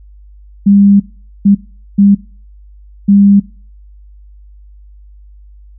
sine tone bursts at uneven times, 200.4 Hz, G3, 38 cents sharp, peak -3 dBFS, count 4, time 0.66-1 / 1.45-1.55 / 1.98-2.15 / 3.08-3.4 s, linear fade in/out 10 ms, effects noise-tail reverb RT60 0.4 s tail -21 dB re dry + added 50 Hz sine -35 dBFS peak until 5.78 s

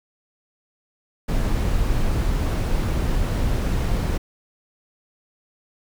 brown noise, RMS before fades -21 dBFS, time 1.28-4.18 s, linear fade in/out 10 ms, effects none

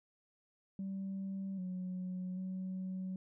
sine tone with pitch steps, 193.5 / 183.4 / 186.9 Hz, G3 / F#3 / F#3, -22 / -15 / +18 cents, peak -36 dBFS, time 0.79-3.16 s, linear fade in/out 2 ms, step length 790 ms, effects tanh soft clip ceiling -35 dBFS

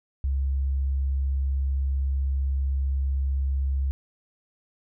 sine tone, 67.8 Hz, C#2, 38 cents flat, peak -22 dBFS, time 0.24-3.91 s, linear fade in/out 0 ms, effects none

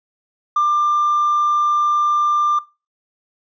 sine tone with hard clipping, 1191 Hz, D6, 24 cents sharp, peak -13 dBFS, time 0.56-2.59 s, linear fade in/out 5 ms, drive 1 dB, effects noise-tail reverb RT60 0.3 s tail -22 dB re dry + resampled to 16000 Hz

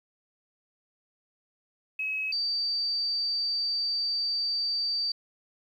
sine tone pair in turn, 2561 / 4635 Hz, D#7 / D8, +49 / -24 cents, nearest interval minor seventh, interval 1027 cents, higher second, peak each -28 / -26 dBFS, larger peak second, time 1.99-2.32 / 2.32-5.12 s, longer second, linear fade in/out 5 ms, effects 10-bit

